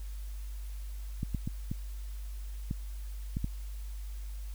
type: clicks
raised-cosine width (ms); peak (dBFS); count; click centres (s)
5; -20; 7; 1.231 / 1.347 / 1.475 / 1.715 / 2.711 / 3.369 / 3.444
effects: added 50 Hz sine -37 dBFS peak until 4.54 s + white hiss -57 dBFS RMS until 4.54 s